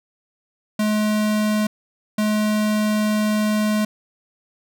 square tone bursts at uneven times, 212.6 Hz, G#3, 41 cents sharp, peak -18 dBFS, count 2, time 0.79-1.67 / 2.18-3.85 s, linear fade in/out 5 ms, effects none

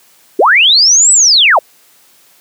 sine linear two-way sweep, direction up then down, 307.9 to 8030 to 504 Hz, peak -4 dBFS, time 0.39-1.59 s, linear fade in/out 5 ms, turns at 1.12 s, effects white hiss -47 dBFS RMS until 2.4 s + high-pass 150 Hz 12 dB/octave

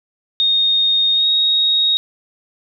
sine tone with pitch glide, 3700 to 3760 Hz, A#7 to A#7, -14 to +14 cents, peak -12 dBFS, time 0.4-1.97 s, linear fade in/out 0 ms, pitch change +28 cents, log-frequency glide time 1.13-1.27 s, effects none

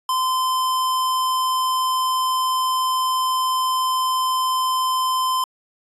square tone, 1031 Hz, C6, 26 cents flat, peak -19 dBFS, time 0.09-5.44 s, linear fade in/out 2 ms, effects resampled to 32000 Hz

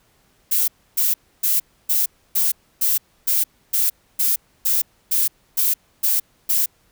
violet noise bursts, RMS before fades -18 dBFS, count 14, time 0.51-6.66 s, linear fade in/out 10 ms, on 170 ms, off 290 ms, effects pink hiss -60 dBFS RMS until 6.91 s

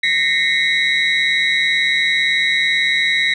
sine tone cluster, 1850 / 2031 / 2169 / 3855 Hz, A#6 / B6 / C#7 / B7, -14 / +48 / -38 / -43 cents, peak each -18 dBFS, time 0.03-3.34 s, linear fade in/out 5 ms, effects tanh soft clip ceiling -8 dBFS

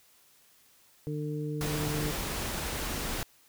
harmonic tone, 150.2 Hz, D3, 39 cents sharp, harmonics 1 / 2 / 3, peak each -33 / -37 / -38 dBFS, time 1.07-2.11 s, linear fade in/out 0 ms
pink noise, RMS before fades -34 dBFS, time 1.61-3.23 s, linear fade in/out 0 ms
effects white hiss -62 dBFS RMS until 3.48 s

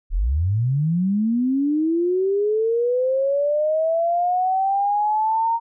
sine linear sweep, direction up, 32.7 to 930 Hz, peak -17 dBFS, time 0.1-5.6 s, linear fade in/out 50 ms, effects none

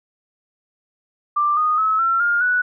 sine tone with pitch steps, 1182 / 1235.8 / 1292 / 1350.7 / 1412.2 / 1476.4 Hz, D6 / D#6 / E6 / E6 / F6 / F#6, +11 / -12 / -35 / +42 / +19 / -4 cents, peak -15 dBFS, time 1.36-2.62 s, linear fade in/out 10 ms, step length 210 ms, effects none

